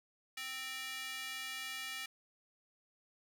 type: tone with high-pass filter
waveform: square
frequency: 261.6 Hz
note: C4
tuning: in tune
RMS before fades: -43 dBFS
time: 0.37-2.06 s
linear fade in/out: 5 ms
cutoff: 2200 Hz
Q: 1.7
effects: none